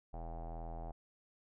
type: tone with low-pass filter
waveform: square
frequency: 41.2 Hz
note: E1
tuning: in tune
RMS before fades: -44 dBFS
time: 0.13-0.92 s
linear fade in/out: 10 ms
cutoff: 750 Hz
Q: 7.4
effects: none